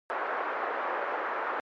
white band-pass noise, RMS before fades -32 dBFS, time 0.1-1.6 s, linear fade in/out 0 ms, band 400 to 1500 Hz, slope 24 dB/octave, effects MP3 48 kbps

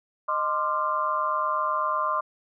sine tone cluster, 618 / 1044 / 1192 / 1386 Hz, D#5 / C6 / D6 / F6, -12 / -4 / +25 / -14 cents, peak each -32 / -26 / -27 / -35 dBFS, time 0.28-2.21 s, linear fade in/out 10 ms, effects none

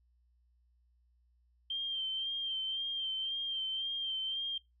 sine tone with vibrato, 3155 Hz, G7, 10 cents sharp, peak -33 dBFS, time 1.7-4.58 s, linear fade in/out 5 ms, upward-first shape sine, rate 1.9 Hz, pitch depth 35 cents each way, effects noise-tail reverb RT60 0.2 s tail -22 dB re dry + added 60 Hz sine -67 dBFS peak until 4.8 s

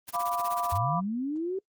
white noise with tremolo, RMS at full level -38 dBFS, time 0.07-0.78 s, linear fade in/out 20 ms, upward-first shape sine, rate 16 Hz, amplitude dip 95%
sine chord, B diminished, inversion second, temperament equal, 698.5 / 987.8 / 1174.7 Hz, F5 / B5 / D6, 0 / 0 / 0 cents, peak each -31 dBFS, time 0.13-1.01 s, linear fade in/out 20 ms
sine linear sweep, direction up, 81.8 to 392 Hz, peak -28 dBFS, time 0.72-1.59 s, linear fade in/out 5 ms
effects noise-tail reverb RT60 0.1 s tail -24 dB re dry + Opus 24 kbps

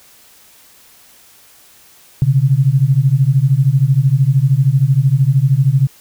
sine beating tone pair, 128.7 / 141.7 Hz, C3 / C#3, -28 / +38 cents, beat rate 13 Hz, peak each -12 dBFS, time 2.22-5.87 s, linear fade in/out 0 ms, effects white hiss -46 dBFS RMS until 6 s

